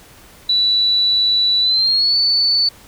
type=tone with pitch glide; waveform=sine; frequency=3951 to 4486 Hz; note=B7 to C#8; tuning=0 to +20 cents; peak=-12 dBFS; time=0.49-2.69 s; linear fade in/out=5 ms; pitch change=+220 cents; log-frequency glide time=1.61-2.16 s; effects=pink hiss -44 dBFS RMS until 2.87 s